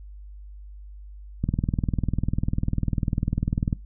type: click train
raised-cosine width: 5 ms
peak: -11 dBFS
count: 47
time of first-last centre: 1.44-3.729 s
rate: 20.1 Hz
effects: noise-tail reverb RT60 0.2 s tail -21 dB re dry + added 50 Hz sine -39 dBFS peak until 3.85 s